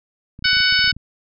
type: clicks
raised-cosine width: 5 ms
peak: -24 dBFS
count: 12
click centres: 0.391 / 0.425 / 0.456 / 0.531 / 0.569 / 0.604 / 0.725 / 0.792 / 0.843 / 0.877 / 0.927 / 0.966 s
type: harmonic tone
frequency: 746 Hz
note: F#5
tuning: 14 cents sharp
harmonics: 2 / 3 / 4 / 5 / 6 / 7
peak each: -18 / -22 / -21 / -24 / -21 / -22 dBFS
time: 0.44-0.92 s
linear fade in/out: 10 ms
effects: none